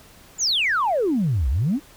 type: exponential two-way sweep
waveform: sine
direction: down then up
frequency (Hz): 7360 to 59 to 319.3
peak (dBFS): -17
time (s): 0.38-1.8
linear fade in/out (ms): 50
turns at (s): 1.49
effects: tanh soft clip ceiling -14 dBFS + pink hiss -49 dBFS RMS until 1.96 s